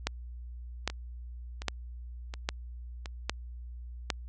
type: two click trains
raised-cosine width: 0.2 ms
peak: -22 / -11 dBFS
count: 4 / 6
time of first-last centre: 0.9-3.058 / 0.07-4.102 s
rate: 1.39 / 1.24 Hz
effects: added 60 Hz sine -40 dBFS peak until 4.28 s + resampled to 22050 Hz